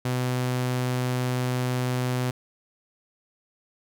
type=tone; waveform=sawtooth; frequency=126 Hz; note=B2; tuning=35 cents sharp; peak=-20 dBFS; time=0.05-2.31 s; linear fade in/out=5 ms; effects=none